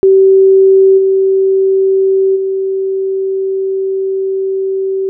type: tone with level steps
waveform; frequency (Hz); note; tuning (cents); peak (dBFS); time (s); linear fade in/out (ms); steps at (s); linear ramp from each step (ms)
sine; 384.7; G4; -33; -3 / -7 / -12; 0.03-5.09; 0; 0.97 / 2.35; 20
effects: none